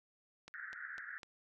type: click train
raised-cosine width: 0.2 ms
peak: -33 dBFS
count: 4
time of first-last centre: 0.48-1.232 s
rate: 3.99 Hz
type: band-pass noise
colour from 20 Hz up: pink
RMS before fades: -47 dBFS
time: 0.54-1.18 s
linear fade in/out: 0 ms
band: 1400 to 1900 Hz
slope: 96 dB/octave
effects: none